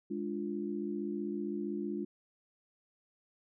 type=chord; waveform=sine; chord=D diminished; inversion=second; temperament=equal; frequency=207.7 / 293.7 / 349.2 Hz; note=Ab3 / D4 / F4; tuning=0 / 0 / 0 cents; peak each=-38 / -39 / -38 dBFS; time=0.1-2.05 s; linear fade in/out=10 ms; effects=none